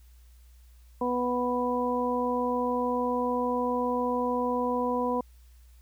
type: harmonic tone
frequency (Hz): 246.9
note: B3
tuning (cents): 0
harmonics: 1 / 2 / 3 / 4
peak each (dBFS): -30 / -29 / -36 / -30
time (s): 1.01-5.21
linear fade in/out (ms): 5
effects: added 60 Hz sine -51 dBFS peak until 5.81 s + white hiss -66 dBFS RMS until 5.81 s